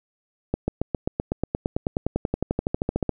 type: accelerating click train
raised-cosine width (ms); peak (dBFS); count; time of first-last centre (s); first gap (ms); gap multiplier
2; -9; 27; 0.54-3.093; 140; 0.97
effects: none